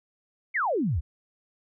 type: exponential sweep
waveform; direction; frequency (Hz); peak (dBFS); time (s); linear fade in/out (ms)
sine; down; 2300 to 63; -23; 0.54-1.01; 20
effects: none